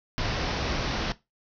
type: low-pass noise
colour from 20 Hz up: pink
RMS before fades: -29 dBFS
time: 0.18-1.12 s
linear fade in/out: 0 ms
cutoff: 5800 Hz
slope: 96 dB/octave
effects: noise-tail reverb RT60 0.2 s tail -17 dB re dry